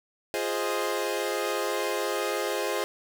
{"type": "chord", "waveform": "sawtooth", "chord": "F minor seventh", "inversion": "none", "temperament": "equal", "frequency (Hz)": [349.2, 415.3, 523.3, 622.3], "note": ["F4", "Ab4", "C5", "Eb5"], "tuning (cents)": [0, 0, 0, 0], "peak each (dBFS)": [-30, -27, -28, -30], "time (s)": [0.34, 2.84], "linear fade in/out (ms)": 0, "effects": []}